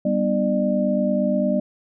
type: tone cluster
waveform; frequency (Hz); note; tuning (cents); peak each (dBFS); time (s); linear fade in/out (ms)
sine; 195.8 / 244.6 / 300.9 / 600; G3 / B3 / D4 / D5; -2 / -16 / +42 / +37; -22 / -23 / -29 / -22; 0.05-1.6; 5
effects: none